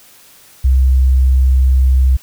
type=tone; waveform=sine; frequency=65.1 Hz; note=C2; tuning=8 cents flat; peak=-7 dBFS; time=0.64-2.17 s; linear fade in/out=10 ms; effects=white hiss -44 dBFS RMS until 2.22 s